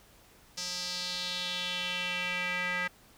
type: tone with band-pass filter sweep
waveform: square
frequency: 179.7 Hz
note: F3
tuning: 50 cents sharp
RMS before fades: -34 dBFS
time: 0.57-2.88 s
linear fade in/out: 10 ms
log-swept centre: 5500 to 1900 Hz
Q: 3.2
effects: pink hiss -59 dBFS RMS until 3.17 s